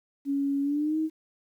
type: tone with pitch glide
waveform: sine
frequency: 279.3 to 315.3 Hz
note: C#4 to D#4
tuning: +13 to +23 cents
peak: -24 dBFS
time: 0.25-1.1 s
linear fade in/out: 50 ms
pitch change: +210 cents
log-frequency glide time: 0.62-0.98 s
effects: 10-bit